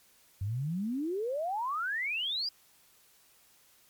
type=exponential sweep; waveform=sine; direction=up; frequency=92.5 to 4978 Hz; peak=-30 dBFS; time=0.41-2.49 s; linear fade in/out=5 ms; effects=white hiss -63 dBFS RMS until 3.89 s + MP3 96 kbps